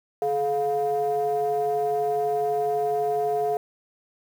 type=ring-modulated tone; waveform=triangle; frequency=140 Hz; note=C#3; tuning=18 cents sharp; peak=-16 dBFS; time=0.22-3.57 s; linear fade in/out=0 ms; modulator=566 Hz; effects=tanh soft clip ceiling -13 dBFS + 8-bit